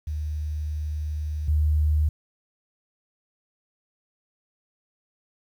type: tone pair in turn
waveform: sine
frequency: 76 / 76 Hz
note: D#2 / D#2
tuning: -40 / -40 cents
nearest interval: unison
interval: 0 cents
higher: neither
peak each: -26 / -18 dBFS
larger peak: second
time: 0.07-1.48 / 1.48-2.09 s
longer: first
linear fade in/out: 5 ms
effects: 9-bit